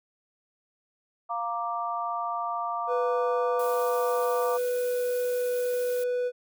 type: chord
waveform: sine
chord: Bb major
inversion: second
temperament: equal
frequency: 698.5 / 932.3 / 1174.7 Hz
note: F5 / Bb5 / D6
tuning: 0 / 0 / 0 cents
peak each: -32 / -34 / -31 dBFS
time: 1.29-4.58 s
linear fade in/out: 20 ms
type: tone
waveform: triangle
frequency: 493.9 Hz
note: B4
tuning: in tune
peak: -23 dBFS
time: 2.87-6.32 s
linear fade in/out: 50 ms
type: noise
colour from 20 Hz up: blue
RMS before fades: -42 dBFS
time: 3.59-6.04 s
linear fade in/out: 5 ms
effects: none